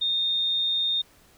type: tone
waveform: sine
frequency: 3662 Hz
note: A#7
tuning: 32 cents flat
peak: -22 dBFS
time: 0.01-1.02 s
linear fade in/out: 10 ms
effects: pink hiss -57 dBFS RMS until 1.37 s